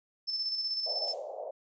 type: tone with tremolo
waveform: sine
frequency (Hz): 5280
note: E8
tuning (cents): +2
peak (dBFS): -29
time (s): 0.27-1.14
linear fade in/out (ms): 20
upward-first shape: square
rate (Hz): 16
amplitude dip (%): 40
type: band-pass noise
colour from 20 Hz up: pink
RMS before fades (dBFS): -40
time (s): 0.86-1.51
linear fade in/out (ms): 10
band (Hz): 530 to 700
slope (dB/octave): 48
type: noise with exponential decay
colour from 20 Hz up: violet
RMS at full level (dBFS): -41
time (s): 1.07-1.46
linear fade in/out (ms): 1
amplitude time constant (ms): 84
effects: resampled to 16000 Hz